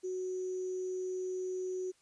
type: tone with sample-and-hold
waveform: sine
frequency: 370 Hz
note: F#4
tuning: in tune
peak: -34 dBFS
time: 0.03-1.92 s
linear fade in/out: 20 ms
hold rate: 6300 Hz
effects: white hiss -69 dBFS RMS until 2.01 s + resampled to 22050 Hz